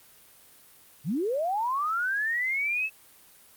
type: linear sweep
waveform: sine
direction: up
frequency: 120.2 to 2637 Hz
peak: -25 dBFS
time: 1.04-2.9 s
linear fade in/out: 50 ms
effects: white hiss -55 dBFS RMS until 3.56 s + Opus 32 kbps